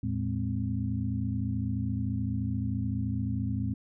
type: tone cluster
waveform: sine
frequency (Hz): 82.7 / 112 / 205.8 / 259.8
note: E2 / A2 / G#3 / C4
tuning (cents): +6 / +31 / -16 / -12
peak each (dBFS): -35 / -31 / -34 / -35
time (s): 0.03-3.74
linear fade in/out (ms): 5
effects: none